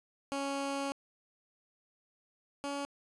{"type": "tone pair in turn", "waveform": "15% pulse", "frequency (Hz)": [277.2, 282.2], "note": ["C#4", "C#4"], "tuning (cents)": [0, 31], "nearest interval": "unison", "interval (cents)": 31, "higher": "second", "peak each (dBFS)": [-27, -29], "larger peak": "first", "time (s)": [[0.32, 0.92], [2.64, 2.85]], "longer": "first", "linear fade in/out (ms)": 0, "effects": ["resampled to 24000 Hz"]}